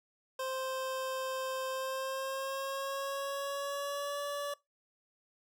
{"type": "tone with pitch glide", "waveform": "25% pulse", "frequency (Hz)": [523.3, 574], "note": ["C5", "D5"], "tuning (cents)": [0, -40], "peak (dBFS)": -31, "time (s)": [0.39, 4.54], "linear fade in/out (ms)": 5, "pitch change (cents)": 160, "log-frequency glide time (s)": [1.7, 4.2], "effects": ["noise-tail reverb RT60 0.2 s tail -22 dB re dry"]}